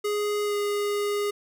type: tone with pitch glide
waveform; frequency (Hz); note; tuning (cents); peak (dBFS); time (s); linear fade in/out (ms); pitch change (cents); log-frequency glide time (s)
square; 415.3 to 410.8; G#4 to G#4; 0 to -19; -25; 0.04-1.31; 10; -19; 0.44-0.55
effects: none